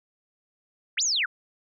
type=linear two-way sweep; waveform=sine; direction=up then down; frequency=1244.5 to 7170 to 1244.5 Hz; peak=-22 dBFS; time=0.97-1.26 s; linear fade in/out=10 ms; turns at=1.03 s; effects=none